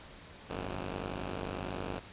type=tone pair together; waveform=5% pulse; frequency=50.97 / 91.3 Hz; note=G#1 / F#2; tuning=-32 / -23 cents; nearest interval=minor seventh; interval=1009 cents; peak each=-28 dBFS; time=0.49-2 s; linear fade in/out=20 ms; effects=pink hiss -51 dBFS RMS until 2.12 s + resampled to 8000 Hz